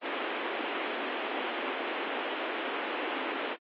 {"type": "band-pass noise", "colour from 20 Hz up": "pink", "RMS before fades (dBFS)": -35, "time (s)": [0.01, 3.57], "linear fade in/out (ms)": 50, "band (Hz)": [280, 3200], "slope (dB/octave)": 48, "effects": ["AAC 32 kbps"]}